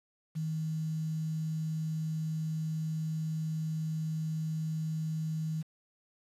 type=tone with quantisation; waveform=sine; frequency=158.1 Hz; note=D#3; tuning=28 cents sharp; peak=-31 dBFS; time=0.35-5.63 s; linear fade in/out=20 ms; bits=9; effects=resampled to 32000 Hz